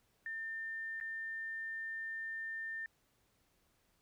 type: tone with dropouts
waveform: sine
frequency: 1800 Hz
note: A6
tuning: 39 cents sharp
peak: -39 dBFS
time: 0.26-2.86 s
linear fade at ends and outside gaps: 1 ms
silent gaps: 1.001-1.01 s
effects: pink hiss -75 dBFS RMS until 4.01 s